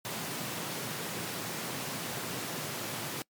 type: high-pass noise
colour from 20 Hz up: pink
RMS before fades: -37 dBFS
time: 0.05-3.22 s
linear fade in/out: 0 ms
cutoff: 110 Hz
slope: 48 dB/octave
effects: noise-tail reverb RT60 0.1 s tail -25 dB re dry + MP3 96 kbps